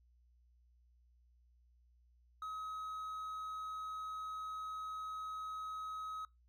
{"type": "tone", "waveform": "triangle", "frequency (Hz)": 1273, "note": "D#6", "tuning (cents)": 39, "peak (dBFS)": -39, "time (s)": [2.42, 6.25], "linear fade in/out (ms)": 2, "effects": ["noise-tail reverb RT60 0.2 s tail -23 dB re dry", "added 60 Hz sine -66 dBFS peak until 6.48 s"]}